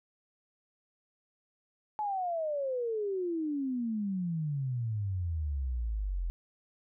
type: exponential sweep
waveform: sine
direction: down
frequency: 863 to 41.56 Hz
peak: -30 dBFS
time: 1.99-6.3 s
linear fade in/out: 0 ms
effects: none